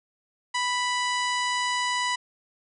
harmonic tone, 987.8 Hz, B5, in tune, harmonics 1 / 2 / 3 / 4 / 5 / 6 / 7 / 8 / 9, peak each -27 / -29 / -33 / -36 / -37 / -43 / -39 / -43 / -43 dBFS, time 0.54-2.16 s, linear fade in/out 10 ms, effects none

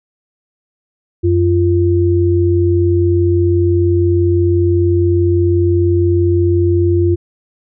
sine tone pair together, 91.5 / 345.5 Hz, F#2 / F4, -19 / -19 cents, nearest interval octave + major seventh, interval 2300 cents, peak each -12 dBFS, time 1.23-7.16 s, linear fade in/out 20 ms, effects none

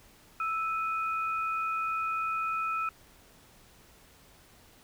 sine tone pair together, 1318.5 / 2489 Hz, E6 / D#7, 0 / 0 cents, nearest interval major seventh, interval 1100 cents, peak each -29 / -37 dBFS, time 0.4-2.89 s, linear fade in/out 2 ms, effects pink hiss -58 dBFS RMS until 4.83 s

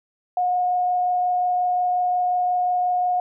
sine tone with frequency modulation, 722 Hz, F#5, 43 cents flat, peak -18 dBFS, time 0.37-3.2 s, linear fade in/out 2 ms, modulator 25.6 Hz, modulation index 0.2, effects none

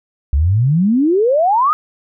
sine exponential sweep, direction up, 65.41 to 1286 Hz, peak -10 dBFS, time 0.33-1.73 s, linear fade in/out 0 ms, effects none

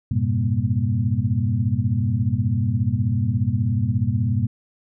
sine tone cluster, 94 / 108.8 / 125.4 / 201.1 / 237.9 Hz, F#2 / A2 / B2 / G3 / A#3, +28 / -19 / +27 / +44 / +35 cents, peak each -25 / -22 / -23 / -29 / -28 dBFS, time 0.11-4.47 s, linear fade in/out 5 ms, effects none

